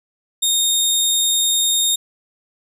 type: tone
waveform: 20% pulse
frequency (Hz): 3690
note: A#7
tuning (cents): -18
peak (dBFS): -9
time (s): 0.42-1.96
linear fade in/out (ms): 10
effects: none